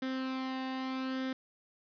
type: tone with flanger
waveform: sawtooth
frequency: 261.6 Hz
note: C4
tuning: in tune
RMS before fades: -36 dBFS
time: 0.02-1.33 s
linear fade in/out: 5 ms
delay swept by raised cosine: 0.57 to 1.09 ms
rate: 0.79 Hz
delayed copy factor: +0.55
effects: resampled to 11025 Hz + 10-bit